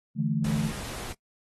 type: chord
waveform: sine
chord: D suspended second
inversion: none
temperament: equal with one note detuned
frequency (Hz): 146.83 / 164.81 / 218.5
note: D3 / E3 / A3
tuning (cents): 0 / 0 / -12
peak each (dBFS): -28 / -29 / -28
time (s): 0.15-0.72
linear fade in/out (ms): 50
type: noise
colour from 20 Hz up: pink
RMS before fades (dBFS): -38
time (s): 0.44-1.13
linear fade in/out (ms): 5
effects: noise-tail reverb RT60 0.1 s tail -21 dB re dry + AAC 32 kbps